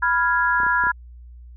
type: chord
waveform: sine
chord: F diminished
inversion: second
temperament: equal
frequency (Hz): 987.8 / 1396.9 / 1661.2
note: Cb6 / F6 / Ab6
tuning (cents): 0 / 0 / 0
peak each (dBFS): -21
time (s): 0.02-0.92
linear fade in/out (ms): 10
type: clicks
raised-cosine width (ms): 2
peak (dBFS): -24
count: 5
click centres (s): 0.602 / 0.634 / 0.666 / 0.838 / 0.869
effects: added 60 Hz sine -39 dBFS peak until 1.56 s